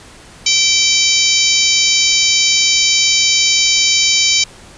harmonic tone with a mistuned harmonic, 773 Hz, G5, 24 cents flat, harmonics 3 / 4 / 5 / 6 / 7 / 8 / 9, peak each -18 / -18 / -18 / -18 / -18 / -18 / -18 dBFS, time 0.46-4.44 s, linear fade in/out 5 ms, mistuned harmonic 8, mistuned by -17 cents, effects pink hiss -39 dBFS RMS until 4.77 s + resampled to 22050 Hz

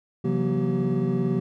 triangle tone cluster, 134.8 / 169.4 / 187 / 238.4 / 383.3 Hz, C#3 / E3 / F#3 / A#3 / G4, -48 / +48 / +19 / +39 / -39 cents, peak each -26 dBFS, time 0.24-1.4 s, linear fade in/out 10 ms, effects none

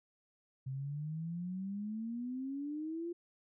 sine exponential sweep, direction up, 130 to 349.2 Hz, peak -37 dBFS, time 0.66-3.13 s, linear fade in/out 10 ms, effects none

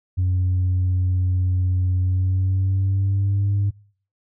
sine tone with pitch glide, 91.6 to 100.47 Hz, F#2 to G2, -17 to +43 cents, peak -15 dBFS, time 0.17-3.71 s, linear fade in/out 20 ms, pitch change +160 cents, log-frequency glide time 1.99-3.52 s, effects noise-tail reverb RT60 0.5 s tail -25 dB re dry + tanh soft clip ceiling -15 dBFS

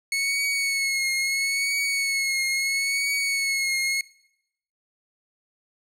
sawtooth tone with vibrato, 2197 Hz, C#7, 16 cents flat, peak -19 dBFS, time 0.12-4.01 s, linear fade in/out 2 ms, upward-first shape triangle, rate 0.75 Hz, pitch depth 46 cents each way, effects noise-tail reverb RT60 0.8 s tail -22 dB re dry + low-pass 12000 Hz 12 dB/octave

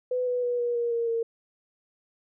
sine tone with pitch steps, 501 / 493.8 / 486.7 / 479.8 / 472.9 / 466.1 / 459.4 Hz, B4 / B4 / B4 / A#4 / A#4 / A#4 / A#4, +25 / 0 / -25 / +50 / +25 / 0 / -25 cents, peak -24 dBFS, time 0.11-1.23 s, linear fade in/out 5 ms, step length 160 ms, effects none

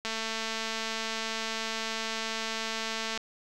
click train, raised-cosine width 0.2 ms, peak -16 dBFS, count 698, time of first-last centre 0.05-3.176 s, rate 223 Hz, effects none

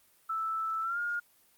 sine tone with pitch glide, 1318 to 1420.8 Hz, E6 to F6, -1 to +29 cents, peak -30 dBFS, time 0.29-1.2 s, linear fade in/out 10 ms, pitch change +130 cents, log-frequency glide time 0.82-0.99 s, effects white hiss -65 dBFS RMS until 1.57 s + Opus 32 kbps

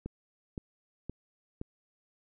click train, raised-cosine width 3 ms, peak -24 dBFS, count 4, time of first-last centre 0.06-1.614 s, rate 1.93 Hz, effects none

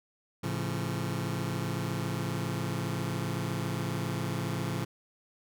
sawtooth chord, A augmented, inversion none, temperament just, 110 / 137.5 / 171.88 Hz, A2 / C#3 / E#3, 0 / -14 / -27 cents, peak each -31 dBFS, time 0.43-4.85 s, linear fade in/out 10 ms, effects none

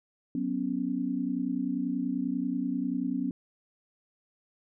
sine chord, F# suspended fourth, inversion none, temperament equal, 185 / 246.9 / 277.2 Hz, F#3 / B3 / C#4, 0 / 0 / 0 cents, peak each -35 / -31 / -31 dBFS, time 0.35-3.31 s, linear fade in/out 2 ms, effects none

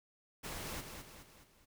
pink noise with echo, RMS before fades -43 dBFS, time 0.43-0.82 s, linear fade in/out 20 ms, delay 210 ms, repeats 4, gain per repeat -6 dB, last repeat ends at 1.66 s, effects none

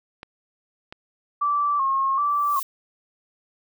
clicks, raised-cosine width 0.3 ms, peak -21 dBFS, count 2, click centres 0.231 / 0.925 s
sine tone with vibrato, 1121 Hz, C#6, 19 cents sharp, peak -19 dBFS, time 1.41-2.6 s, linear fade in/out 10 ms, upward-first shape square, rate 1.3 Hz, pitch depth 64 cents each way
violet noise with exponential growth, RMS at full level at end -29 dBFS, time 2.21-2.63 s, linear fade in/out 2 ms, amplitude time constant 91 ms
effects none

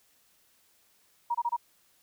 sine tone bursts, 949 Hz, A#5, 31 cents sharp, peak -25 dBFS, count 4, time 1.3-1.566 s, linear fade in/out 10 ms, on 47 ms, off 26 ms, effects white hiss -66 dBFS RMS until 2.02 s

